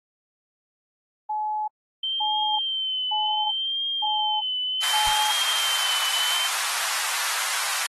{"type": "tone bursts", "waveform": "sine", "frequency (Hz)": 853, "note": "G#5", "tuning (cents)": 46, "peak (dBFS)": -24, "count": 5, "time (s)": [1.29, 5.32], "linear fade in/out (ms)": 10, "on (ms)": 390, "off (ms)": 520}
{"type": "tone with vibrato", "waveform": "sine", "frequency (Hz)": 3109, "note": "G7", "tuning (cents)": -15, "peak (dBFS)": -24, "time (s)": [2.03, 6.47], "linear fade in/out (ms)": 5, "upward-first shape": "triangle", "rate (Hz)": 0.68, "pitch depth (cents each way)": 65}
{"type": "high-pass noise", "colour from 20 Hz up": "pink", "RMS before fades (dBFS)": -27, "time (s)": [4.82, 7.87], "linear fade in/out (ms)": 10, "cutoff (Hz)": 900, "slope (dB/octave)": 24}
{"type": "noise with exponential decay", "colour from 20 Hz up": "brown", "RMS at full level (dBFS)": -35, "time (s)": [5.07, 5.19], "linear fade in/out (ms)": 0, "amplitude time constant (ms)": 24}
{"effects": ["AAC 32 kbps"]}